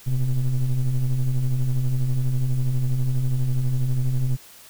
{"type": "ring-modulated tone", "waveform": "triangle", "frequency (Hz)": 61.6, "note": "B1", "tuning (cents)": -4, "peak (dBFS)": -13, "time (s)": [0.06, 4.37], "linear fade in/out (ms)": 20, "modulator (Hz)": 67.7, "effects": ["white hiss -47 dBFS RMS until 4.69 s"]}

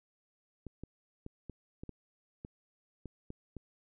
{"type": "clicks", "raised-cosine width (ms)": 3, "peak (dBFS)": -30, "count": 10, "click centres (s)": [0.667, 0.836, 1.264, 1.497, 1.835, 1.893, 2.449, 3.057, 3.304, 3.567], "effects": []}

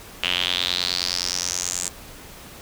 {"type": "tone with band-pass filter sweep", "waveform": "sawtooth", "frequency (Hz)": 89.5, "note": "F2", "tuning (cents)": 43, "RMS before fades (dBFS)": -25, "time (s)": [0.23, 1.89], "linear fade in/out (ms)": 5, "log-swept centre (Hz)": [2900, 7600], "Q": 5.1, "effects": ["pink hiss -42 dBFS RMS until 2.61 s"]}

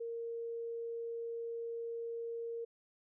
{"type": "tone", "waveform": "sine", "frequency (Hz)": 463.7, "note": "A#4", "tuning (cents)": -9, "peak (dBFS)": -38, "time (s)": [0, 2.65], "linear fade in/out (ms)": 10, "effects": []}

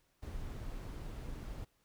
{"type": "noise", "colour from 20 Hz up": "brown", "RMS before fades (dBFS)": -43, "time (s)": [0.22, 1.65], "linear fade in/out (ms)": 10, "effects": ["pink hiss -75 dBFS RMS until 1.84 s"]}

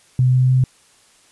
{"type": "tone with pitch steps", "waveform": "sine", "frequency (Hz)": [127.2, 128.08, 128.98], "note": ["C3", "C3", "C3"], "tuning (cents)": [-48, -37, -24], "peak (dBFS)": -11, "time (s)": [0.19, 0.64], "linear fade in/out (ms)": 2, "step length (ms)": 150, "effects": ["white hiss -53 dBFS RMS until 1.31 s", "resampled to 24000 Hz"]}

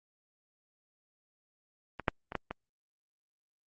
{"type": "clicks", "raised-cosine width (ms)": 0.5, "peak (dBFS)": [-23, -9, -24, -15, -21], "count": 5, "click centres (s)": [1.997, 2.082, 2.321, 2.353, 2.51], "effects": ["Opus 32 kbps"]}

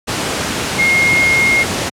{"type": "tone in noise", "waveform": "sine", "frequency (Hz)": 2143, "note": "C7", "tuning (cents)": 41, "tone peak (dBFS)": -10, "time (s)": [0.78, 1.64], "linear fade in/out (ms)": 20, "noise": "pink", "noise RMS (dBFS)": -18, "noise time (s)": [0.07, 1.9], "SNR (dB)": 5, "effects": ["high-pass 100 Hz 12 dB/octave", "low-pass 9000 Hz 12 dB/octave"]}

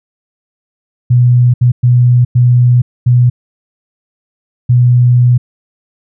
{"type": "tone bursts at uneven times", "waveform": "sine", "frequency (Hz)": 123, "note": "B2", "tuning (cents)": -7, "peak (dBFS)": -4, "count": 6, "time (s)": [[1.1, 1.54], [1.61, 1.72], [1.83, 2.25], [2.35, 2.82], [3.06, 3.3], [4.69, 5.38]], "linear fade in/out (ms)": 10, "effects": []}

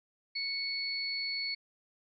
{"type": "tone pair together", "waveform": "sine", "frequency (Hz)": [2217, 4412], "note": ["C#7", "C#8"], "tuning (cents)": [0, -9], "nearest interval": "octave", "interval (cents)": 1191, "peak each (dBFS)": [-37, -34], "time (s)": [0.35, 1.55], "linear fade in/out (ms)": 10, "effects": []}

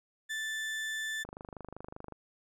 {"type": "tone", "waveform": "35% pulse", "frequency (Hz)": 1760, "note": "A6", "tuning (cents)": 0, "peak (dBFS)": -32, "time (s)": [0.29, 1.24], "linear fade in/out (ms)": 20}
{"type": "click train", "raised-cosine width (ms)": 1, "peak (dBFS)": -29, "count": 23, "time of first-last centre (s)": [1.25, 2.123], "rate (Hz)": 25.2}
{"effects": ["low-pass 11000 Hz 12 dB/octave"]}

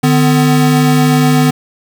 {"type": "tone pair together", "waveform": "square", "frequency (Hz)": [150, 252.7], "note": ["D3", "B3"], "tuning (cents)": [37, 40], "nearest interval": "major sixth", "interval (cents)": 903, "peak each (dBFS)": -11, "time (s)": [0.03, 1.51], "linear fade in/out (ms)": 10, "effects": ["7-bit"]}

